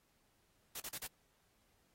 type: noise bursts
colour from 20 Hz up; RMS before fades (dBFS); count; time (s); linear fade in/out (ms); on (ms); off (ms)
white; -44; 4; 0.75-1.069; 5; 52; 37
effects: pink hiss -75 dBFS RMS until 1.94 s + AAC 48 kbps